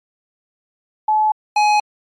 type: tone pair in turn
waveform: sine / square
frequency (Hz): 859 / 839.4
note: A5 / G#5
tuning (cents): -42 / +18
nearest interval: unison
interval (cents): 40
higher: first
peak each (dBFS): -12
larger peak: neither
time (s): 1.08-1.32 / 1.56-1.8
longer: neither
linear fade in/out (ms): 5
effects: low-pass 5000 Hz 12 dB/octave + MP3 64 kbps